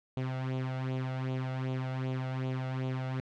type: tone with flanger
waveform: sawtooth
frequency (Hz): 130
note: C3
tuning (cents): -11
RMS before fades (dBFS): -34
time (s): 0.17-3.2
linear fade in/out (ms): 0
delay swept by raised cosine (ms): 0.28 to 1.48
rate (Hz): 2.6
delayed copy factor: +0.65
effects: low-pass 3000 Hz 12 dB/octave